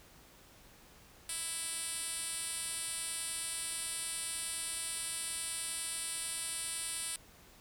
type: tone with band-pass filter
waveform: 5% pulse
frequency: 329.6 Hz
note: E4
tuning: in tune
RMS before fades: -39 dBFS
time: 1.29-7.16 s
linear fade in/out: 2 ms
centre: 8800 Hz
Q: 2.2
effects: pink hiss -59 dBFS RMS until 7.6 s